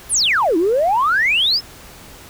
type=exponential two-way sweep; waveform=sine; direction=down then up; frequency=11840 to 312 to 5400 Hz; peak=-12 dBFS; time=0.09-1.61 s; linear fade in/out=50 ms; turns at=0.57 s; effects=tanh soft clip ceiling -8 dBFS + pink hiss -40 dBFS RMS until 2.29 s